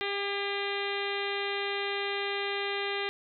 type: harmonic tone with a mistuned harmonic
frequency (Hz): 400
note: G4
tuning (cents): +35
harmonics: 1 / 2 / 3 / 4 / 5 / 6 / 7 / 8 / 9 / 10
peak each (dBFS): -34 / -39 / -41 / -41 / -37 / -39 / -42 / -41 / -42 / -44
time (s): 0.01-3.09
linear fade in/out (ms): 0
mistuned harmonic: 4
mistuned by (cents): +25
effects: none